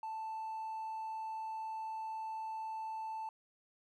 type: tone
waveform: triangle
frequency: 882 Hz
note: A5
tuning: 4 cents sharp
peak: -36 dBFS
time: 0.03-3.29 s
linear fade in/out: 2 ms
effects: tanh soft clip ceiling -34 dBFS